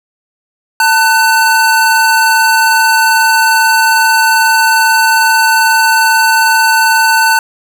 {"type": "tone pair together", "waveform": "square", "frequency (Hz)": [896, 1500.8], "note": ["A5", "F#6"], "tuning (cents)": [31, 24], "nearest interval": "major sixth", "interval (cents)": 893, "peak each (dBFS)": -10, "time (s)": [0.8, 7.39], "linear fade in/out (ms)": 2, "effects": []}